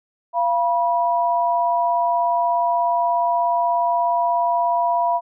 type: tone pair together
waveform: sine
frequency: 689 / 972.3 Hz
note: F5 / B5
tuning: -24 / -27 cents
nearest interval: tritone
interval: 597 cents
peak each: -19 dBFS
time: 0.33-5.21 s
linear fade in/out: 50 ms
effects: none